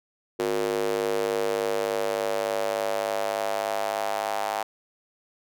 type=tone with high-pass filter sweep; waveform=square; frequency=51.7 Hz; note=G#1; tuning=7 cents flat; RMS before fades=-27 dBFS; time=0.39-4.63 s; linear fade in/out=5 ms; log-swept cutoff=400 to 760 Hz; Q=4.1; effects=none